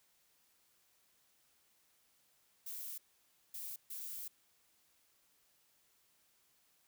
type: noise bursts at uneven times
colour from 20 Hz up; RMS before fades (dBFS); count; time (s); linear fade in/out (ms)
violet; -45; 3; 2.66-2.98 / 3.54-3.76 / 3.9-4.28; 5
effects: white hiss -73 dBFS RMS until 6.87 s